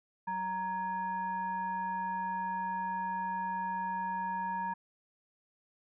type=tone with frequency modulation; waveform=sine; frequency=932.3 Hz; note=A#5; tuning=in tune; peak=-32 dBFS; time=0.27-4.74 s; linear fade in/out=10 ms; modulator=746 Hz; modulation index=0.54; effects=none